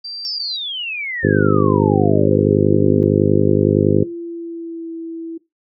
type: tone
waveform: sine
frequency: 4699 Hz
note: D8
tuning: in tune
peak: -26 dBFS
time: 0.04-0.57 s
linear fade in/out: 10 ms
type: exponential sweep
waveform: sine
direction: down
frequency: 5520 to 230 Hz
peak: -22 dBFS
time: 0.25-3.03 s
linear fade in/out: 0 ms
type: harmonic tone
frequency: 50.8 Hz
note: G#1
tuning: 38 cents flat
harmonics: 2 / 3 / 4 / 5 / 6 / 7 / 8 / 9 / 10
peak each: -20 / -19 / -21 / -21 / -20 / -19 / -19 / -24 / -24 dBFS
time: 1.23-4.04 s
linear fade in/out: 10 ms
type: tone with pitch glide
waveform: sine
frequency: 349.2 to 329.6 Hz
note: F4 to E4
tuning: 0 to 0 cents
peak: -25 dBFS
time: 2.62-5.38 s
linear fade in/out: 10 ms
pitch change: -100 cents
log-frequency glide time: 3.59-4.91 s
effects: noise-tail reverb RT60 0.2 s tail -18 dB re dry